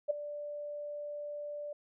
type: tone with ADSR envelope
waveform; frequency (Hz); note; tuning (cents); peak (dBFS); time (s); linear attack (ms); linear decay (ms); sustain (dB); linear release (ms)
sine; 587.3; D5; 0; -24; 0.08-1.73; 24; 10; -14; 5
effects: none